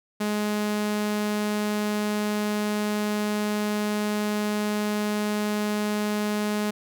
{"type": "tone", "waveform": "sawtooth", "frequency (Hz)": 209.6, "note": "G#3", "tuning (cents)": 16, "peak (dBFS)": -20, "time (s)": [0.2, 6.71], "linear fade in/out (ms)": 10, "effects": []}